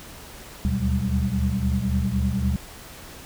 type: tone cluster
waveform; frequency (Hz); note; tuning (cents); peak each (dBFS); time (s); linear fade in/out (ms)
sine; 73.2 / 77 / 121.9 / 189.2 / 199.1; D2 / D#2 / B2 / F#3 / G3; -5 / -17 / -22 / +39 / +27; -27; 0.65-2.56; 0
effects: pink hiss -42 dBFS RMS until 3.25 s